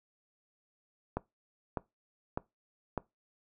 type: click train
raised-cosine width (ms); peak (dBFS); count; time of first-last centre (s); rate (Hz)
1; -18; 4; 1.17-2.977; 1.66
effects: noise-tail reverb RT60 0.2 s tail -21 dB re dry